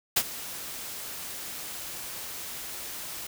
white noise with ADSR envelope, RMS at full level -21 dBFS, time 0.16-3.27 s, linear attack 10 ms, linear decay 54 ms, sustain -17 dB, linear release 5 ms, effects none

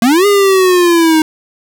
square linear two-way sweep, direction up then down, 220 to 411.6 to 310.2 Hz, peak -7 dBFS, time 0.02-1.22 s, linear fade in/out 2 ms, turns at 0.26 s, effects none

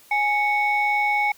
sine tone pair together, 830.6 / 2219 Hz, G#5 / C#7, 0 / +1 cents, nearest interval octave + perfect fourth, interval 1701 cents, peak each -20 dBFS, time 0.11-1.32 s, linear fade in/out 5 ms, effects tanh soft clip ceiling -13 dBFS + white hiss -52 dBFS RMS until 1.37 s

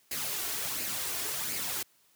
white noise with flanger, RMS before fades -34 dBFS, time 0.11-1.83 s, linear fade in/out 5 ms, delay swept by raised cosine 0.42 to 2.82 ms, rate 1.4 Hz, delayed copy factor +0.5, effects white hiss -66 dBFS RMS until 2.15 s + high-pass 80 Hz 12 dB/octave

